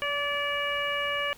harmonic tone with a mistuned harmonic, 578 Hz, D5, 28 cents flat, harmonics 1 / 2 / 3 / 4 / 5, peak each -33 / -33 / -33 / -33 / -33 dBFS, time 0.02-1.33 s, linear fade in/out 0 ms, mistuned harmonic 1, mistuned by -17 cents, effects pink hiss -52 dBFS RMS until 1.37 s

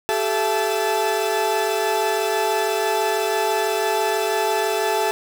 40% pulse tone cluster, 387.9 / 434 / 672 / 870 Hz, G4 / A4 / E5 / A5, -18 / -24 / +33 / -20 cents, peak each -25 / -23 / -25 / -23 dBFS, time 0.09-5.11 s, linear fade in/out 0 ms, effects none

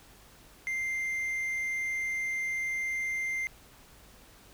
triangle tone, 2093 Hz, C7, in tune, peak -28 dBFS, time 0.67-3.47 s, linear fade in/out 0 ms, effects added 50 Hz sine -62 dBFS peak until 4.53 s + pink hiss -56 dBFS RMS until 4.53 s

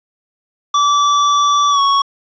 square tone with pitch glide, 1158 to 1112.1 Hz, D6 to C#6, -25 to +5 cents, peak -11 dBFS, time 0.74-2.02 s, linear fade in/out 5 ms, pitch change -70 cents, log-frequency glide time 1.7-1.8 s, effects resampled to 16000 Hz + 7-bit

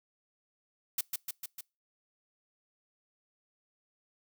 blue noise with echo, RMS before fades -30 dBFS, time 0.98-1.01 s, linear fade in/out 5 ms, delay 150 ms, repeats 4, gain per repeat -3 dB, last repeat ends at 1.61 s, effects noise-tail reverb RT60 0.3 s tail -26 dB re dry

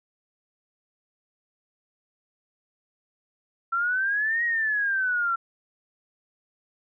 sine exponential two-way sweep, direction up then down, 1347 to 1902 to 1347 Hz, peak -22 dBFS, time 3.72-5.36 s, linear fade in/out 10 ms, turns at 4.44 s, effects none

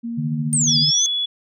sine tone with pitch glide, 233.1 to 236.1 Hz, A#3 to A#3, 0 to +22 cents, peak -24 dBFS, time 0.03-0.84 s, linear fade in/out 20 ms, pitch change +22 cents, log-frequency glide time 0.58-0.67 s
sine tone with tremolo, 150.7 Hz, D3, 45 cents sharp, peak -19 dBFS, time 0.17-0.91 s, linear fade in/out 20 ms, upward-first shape sine, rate 14 Hz, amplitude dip 55%
sine exponential two-way sweep, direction down then up, 9010 to 4699 to 6380 Hz, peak -16 dBFS, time 0.53-1.06 s, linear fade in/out 0 ms, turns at 0.78 s
sine tone, 3400 Hz, G#7, 40 cents sharp, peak -19 dBFS, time 0.67-1.26 s, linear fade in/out 10 ms
effects none

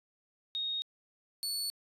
sine / sawtooth tone pair in turn, 3729 / 4435 Hz, A#7 / C#8, 0 / 0 cents, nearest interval minor third, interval 300 cents, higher second, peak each -32 / -30 dBFS, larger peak second, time 0.55-0.82 / 1.43-1.7 s, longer neither, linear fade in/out 0 ms, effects resampled to 32000 Hz

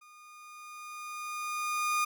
30% pulse tone with level ramp, 1221 Hz, D#6, 33 cents flat, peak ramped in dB -51 to -23 dBFS, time 0.01-2.05 s, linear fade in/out 10 ms, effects none

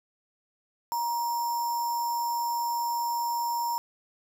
sine tone with sample-and-hold, 945 Hz, A#5, 23 cents sharp, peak -26 dBFS, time 0.92-3.78 s, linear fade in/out 0 ms, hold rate 6300 Hz, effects none

